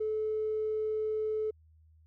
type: tone with tanh clipping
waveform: triangle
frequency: 432.5 Hz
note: A4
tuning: 30 cents flat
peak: -29 dBFS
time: 0-1.51 s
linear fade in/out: 10 ms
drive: 4 dB
effects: added 79 Hz sine -58 dBFS peak until 2.06 s